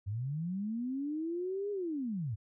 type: linear two-way sweep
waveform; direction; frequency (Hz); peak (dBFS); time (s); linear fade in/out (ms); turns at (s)
sine; up then down; 93.9 to 415.3 to 93.9; -33; 0.06-2.36; 20; 1.71
effects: none